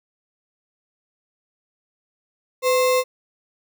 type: tone with sample-and-hold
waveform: sine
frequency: 506 Hz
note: B4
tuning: 42 cents sharp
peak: -15 dBFS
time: 2.62-3.04 s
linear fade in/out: 50 ms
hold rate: 1575 Hz
effects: none